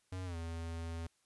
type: tone with pitch glide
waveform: square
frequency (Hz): 92.5 to 82.89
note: F#2 to E2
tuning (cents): 0 to +10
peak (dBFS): -40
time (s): 0.12-1.07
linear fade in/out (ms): 5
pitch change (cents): -190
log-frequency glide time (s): 0.25-0.36
effects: white hiss -75 dBFS RMS until 1.25 s + resampled to 24000 Hz